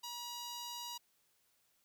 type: tone with notch filter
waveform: 10% pulse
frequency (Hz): 960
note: B5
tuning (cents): -49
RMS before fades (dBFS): -45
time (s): 0.03-0.98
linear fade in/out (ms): 10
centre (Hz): 2000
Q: 1.3
effects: white hiss -75 dBFS RMS until 1.84 s